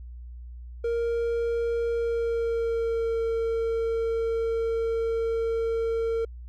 triangle tone with pitch glide, 466.2 to 456.1 Hz, A#4 to A#4, 0 to -38 cents, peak -22 dBFS, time 0.84-6.25 s, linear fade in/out 5 ms, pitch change -38 cents, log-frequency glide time 1.91-3.23 s, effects added 60 Hz sine -38 dBFS peak until 6.48 s

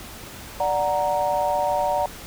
sine chord, D augmented, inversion none, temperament equal, 587.3 / 740 / 932.3 Hz, D5 / F#5 / A#5, 0 / 0 / 0 cents, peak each -24 dBFS, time 0.6-2.06 s, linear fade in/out 2 ms, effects pink hiss -39 dBFS RMS until 2.26 s

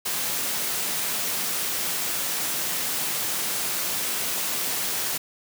white high-pass noise, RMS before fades -27 dBFS, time 0.05-5.18 s, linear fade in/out 10 ms, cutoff 110 Hz, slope 24 dB/octave, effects none

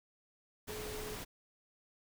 sine tone in noise, 426.2 Hz, G#4, 45 cents sharp, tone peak -44 dBFS, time 0.68-1.16 s, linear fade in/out 20 ms, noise pink, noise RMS -44 dBFS, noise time 0.67-1.25 s, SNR -3 dB, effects none

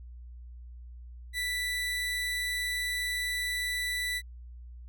30% pulse tone, 1975.5 Hz, B6, in tune, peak -27 dBFS, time 1.33-4.22 s, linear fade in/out 50 ms, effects added 60 Hz sine -43 dBFS peak until 4.88 s

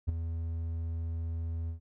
triangle tone with ADSR envelope, 82.5 Hz, E2, 2 cents sharp, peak -21 dBFS, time 0.07-1.8 s, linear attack 21 ms, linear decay 12 ms, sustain -9 dB, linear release 110 ms, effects none

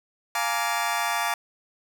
25% pulse chord, Bb dominant seventh, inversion second, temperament just, 699.2 / 839.1 / 932.3 / 1165.4 Hz, F5 / Ab5 / Bb5 / D6, +2 / +18 / 0 / -14 cents, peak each -26 dBFS, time 0.35-1.34 s, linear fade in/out 2 ms, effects none

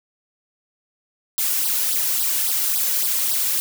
blue noise with flanger, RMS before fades -21 dBFS, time 1.38-3.6 s, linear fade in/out 0 ms, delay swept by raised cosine 0.21 to 2.11 ms, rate 3.6 Hz, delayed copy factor +0.75, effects none

